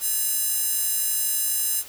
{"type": "tone with high-pass filter", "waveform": "square", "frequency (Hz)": 569, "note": "C#5", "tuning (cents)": 45, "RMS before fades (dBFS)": -24, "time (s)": [0, 1.84], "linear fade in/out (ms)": 50, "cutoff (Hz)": 10000, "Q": 1, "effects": ["white hiss -43 dBFS RMS until 1.88 s"]}